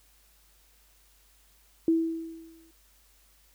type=tone with exponential decay; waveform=sine; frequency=327.4 Hz; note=E4; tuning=12 cents flat; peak=-18 dBFS; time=1.88-2.71 s; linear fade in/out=2 ms; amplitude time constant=180 ms; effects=added 50 Hz sine -63 dBFS peak until 3.54 s + white hiss -63 dBFS RMS until 3.54 s